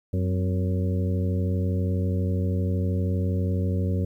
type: harmonic tone with a mistuned harmonic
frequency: 92.5 Hz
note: F#2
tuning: in tune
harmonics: 1 / 2 / 3 / 4 / 5 / 6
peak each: -23 / -29 / -34 / -37 / -36 / -39 dBFS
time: 0.13-4.05 s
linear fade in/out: 5 ms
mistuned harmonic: 3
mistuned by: -84 cents
effects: 10-bit